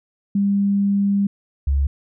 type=tone pair in turn; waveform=sine; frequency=200 / 69.5 Hz; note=G3 / C#2; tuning=+35 / +5 cents; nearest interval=octave + tritone; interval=1830 cents; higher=first; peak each=-15 dBFS; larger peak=neither; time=0.35-1.27 / 1.67-1.87 s; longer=first; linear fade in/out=5 ms; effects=none